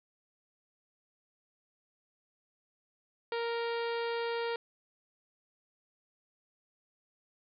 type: harmonic tone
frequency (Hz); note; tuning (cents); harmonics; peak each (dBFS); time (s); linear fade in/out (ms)
466.2; A#4; 0; 1 / 2 / 3 / 4 / 5 / 6 / 7 / 8 / 9 / 10; -33 / -39 / -43 / -45 / -47 / -49 / -50 / -51 / -52 / -53; 3.32-4.56; 2
effects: none